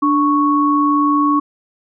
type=tone pair together; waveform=sine; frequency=293.7 / 1108.7 Hz; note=D4 / C#6; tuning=0 / 0 cents; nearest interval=octave + major seventh; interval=2300 cents; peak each=-14 dBFS; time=0.02-1.4 s; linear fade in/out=10 ms; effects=none

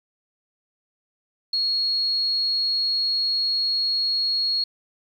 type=tone; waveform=sine; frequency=4310 Hz; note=C#8; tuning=49 cents flat; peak=-20 dBFS; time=1.53-4.64 s; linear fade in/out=5 ms; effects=9-bit

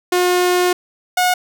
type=tone pair in turn; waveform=sawtooth; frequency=359.1 / 726.1 Hz; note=F4 / F#5; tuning=+48 / -33 cents; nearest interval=octave; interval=1219 cents; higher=second; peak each=-9 dBFS; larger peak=neither; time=0.12-0.73 / 1.17-1.34 s; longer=first; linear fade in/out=5 ms; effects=none

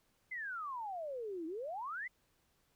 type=exponential two-way sweep; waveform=sine; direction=down then up; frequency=2100 to 311.1 to 2100 Hz; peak=-39 dBFS; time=0.31-2.08 s; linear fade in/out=10 ms; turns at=1.46 s; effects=pink hiss -75 dBFS RMS until 2.75 s

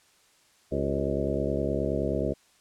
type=harmonic tone with a mistuned harmonic; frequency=69.5 Hz; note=C#2; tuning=5 cents sharp; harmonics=1 / 2 / 3 / 4 / 5 / 6 / 7 / 8 / 9; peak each=-34 / -34 / -34 / -34 / -34 / -34 / -34 / -34 / -34 dBFS; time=0.71-2.34 s; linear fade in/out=20 ms; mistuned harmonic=6; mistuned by=-74 cents; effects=white hiss -62 dBFS RMS until 2.6 s + low-pass 9000 Hz 12 dB/octave

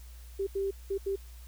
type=tone bursts at uneven times; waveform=sine; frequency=392 Hz; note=G4; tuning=in tune; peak=-28 dBFS; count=4; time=0.39-0.47 / 0.55-0.71 / 0.9-0.98 / 1.06-1.16 s; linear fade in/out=10 ms; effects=added 60 Hz sine -45 dBFS peak until 1.47 s + white hiss -58 dBFS RMS until 1.47 s

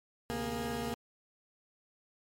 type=tone cluster; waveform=20% pulse; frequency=73 / 128.6 / 234.6 / 411.3 Hz; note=D2 / C3 / A#3 / G#4; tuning=-10 / -30 / +11 / -17 cents; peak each=-39 / -40 / -31 / -36 dBFS; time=0.3-0.94 s; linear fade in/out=0 ms; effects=MP3 64 kbps

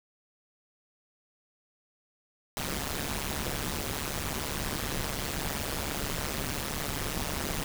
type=noise with amplitude modulation; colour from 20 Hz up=pink; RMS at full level=-29 dBFS; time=2.57-7.64 s; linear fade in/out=0 ms; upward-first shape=sine; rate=144 Hz; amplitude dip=100%; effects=none

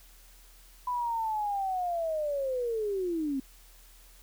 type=linear sweep; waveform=sine; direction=down; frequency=1000 to 260 Hz; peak=-28 dBFS; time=0.87-3.4 s; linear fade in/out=5 ms; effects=added 40 Hz sine -54 dBFS peak until 4.22 s + white hiss -58 dBFS RMS until 4.22 s

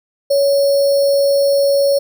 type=tone with sample-and-hold; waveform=sine; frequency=559 Hz; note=C#5; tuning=14 cents sharp; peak=-10 dBFS; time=0.3-1.99 s; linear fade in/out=10 ms; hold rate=4900 Hz; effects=none

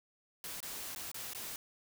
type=noise with dropouts; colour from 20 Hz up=white; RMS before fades=-43 dBFS; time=0.44-1.56 s; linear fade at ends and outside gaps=1 ms; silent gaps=0.604-0.628 / 0.949-0.96 / 1.116-1.144 / 1.334-1.348 s; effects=none

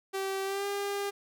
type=tone with pitch glide; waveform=sawtooth; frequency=387.1 to 402.1 Hz; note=G4 to G4; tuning=-22 to +44 cents; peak=-27 dBFS; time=0.13-1.11 s; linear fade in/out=20 ms; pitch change=+66 cents; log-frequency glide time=0.44-0.66 s; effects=none

